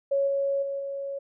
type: tone with level steps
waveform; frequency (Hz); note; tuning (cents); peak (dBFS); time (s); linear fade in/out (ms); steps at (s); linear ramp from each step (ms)
sine; 554.4; C#5; 0; -21 / -23 / -28 / -30; 0.11-1.19; 10; 0.27 / 0.62 / 0.79; 10
effects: none